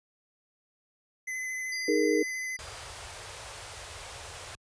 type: tone with vibrato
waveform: square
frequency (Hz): 2031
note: B6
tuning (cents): +48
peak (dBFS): -33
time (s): 1.27-2.57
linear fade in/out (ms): 10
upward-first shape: triangle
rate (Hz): 13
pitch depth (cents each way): 18
type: tone with exponential decay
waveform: sine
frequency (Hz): 4811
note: D8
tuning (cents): +41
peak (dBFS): -35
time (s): 1.72-3.7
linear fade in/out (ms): 5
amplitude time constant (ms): 430
type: chord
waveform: sine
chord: D# suspended fourth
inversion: none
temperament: equal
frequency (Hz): 311.1 / 415.3 / 466.2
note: D#4 / G#4 / A#4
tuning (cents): 0 / 0 / 0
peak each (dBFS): -27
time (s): 1.88-2.23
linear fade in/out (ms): 5
type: band-stop noise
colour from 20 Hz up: pink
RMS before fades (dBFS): -42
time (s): 2.59-4.55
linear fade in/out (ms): 0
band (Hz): 110 to 470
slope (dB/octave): 24
effects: high-pass 60 Hz 12 dB/octave + resampled to 22050 Hz